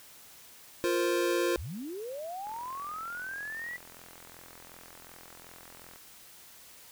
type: chord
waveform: square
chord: F suspended fourth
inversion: none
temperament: equal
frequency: 349.2 / 466.2 / 523.3 Hz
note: F4 / Bb4 / C5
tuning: 0 / 0 / 0 cents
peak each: -29 / -34 / -33 dBFS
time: 0.84-1.56 s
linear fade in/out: 0 ms
type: linear sweep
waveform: sine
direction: up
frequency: 43.71 to 1975.5 Hz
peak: -36 dBFS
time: 1.57-3.77 s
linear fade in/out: 10 ms
type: click train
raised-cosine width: 0.5 ms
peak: -35 dBFS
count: 150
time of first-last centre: 2.47-5.959 s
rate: 42.7 Hz
effects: white hiss -53 dBFS RMS until 6.91 s